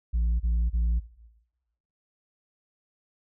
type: tone bursts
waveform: sine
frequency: 57.2 Hz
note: A#1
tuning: 32 cents flat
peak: -19 dBFS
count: 3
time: 0.13-1 s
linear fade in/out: 20 ms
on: 270 ms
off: 30 ms
effects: noise-tail reverb RT60 1.0 s tail -18 dB re dry + tanh soft clip ceiling -21 dBFS